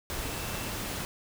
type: tone in noise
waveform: sine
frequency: 2668 Hz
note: E7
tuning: 20 cents sharp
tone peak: -46 dBFS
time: 0.23-0.7 s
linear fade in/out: 0 ms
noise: pink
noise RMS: -35 dBFS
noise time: 0.1-1.05 s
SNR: -14 dB
effects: none